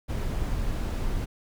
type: noise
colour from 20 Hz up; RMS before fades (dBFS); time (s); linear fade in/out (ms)
brown; -28; 0.08-1.26; 20
effects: none